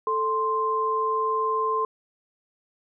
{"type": "tone pair together", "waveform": "sine", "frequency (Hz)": [440, 1046.5], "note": ["A4", "C6"], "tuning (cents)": [0, 0], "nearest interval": "octave + minor third", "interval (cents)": 1500, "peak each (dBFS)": [-27, -23], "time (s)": [0.07, 1.85], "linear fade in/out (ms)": 2, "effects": []}